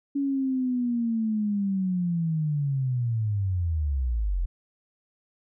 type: linear sweep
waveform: sine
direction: down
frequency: 282.5 to 40.09 Hz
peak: -23 dBFS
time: 0.15-4.46 s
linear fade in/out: 10 ms
effects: none